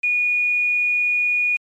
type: tone with quantisation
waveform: sine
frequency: 2452 Hz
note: D#7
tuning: 26 cents flat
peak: -16 dBFS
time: 0.03-1.57 s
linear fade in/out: 10 ms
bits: 6
effects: low-pass 5000 Hz 12 dB/octave + MP3 96 kbps